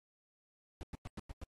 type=noise bursts; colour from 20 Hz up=brown; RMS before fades=-43 dBFS; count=6; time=0.81-1.436 s; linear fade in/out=0 ms; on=21 ms; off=100 ms; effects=AAC 32 kbps